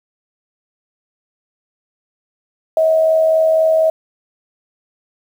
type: tone with amplitude modulation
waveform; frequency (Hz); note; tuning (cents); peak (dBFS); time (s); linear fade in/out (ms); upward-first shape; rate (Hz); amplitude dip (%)
sine; 640; D#5; +49; -8; 2.77-3.9; 2; sine; 84; 40
effects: 7-bit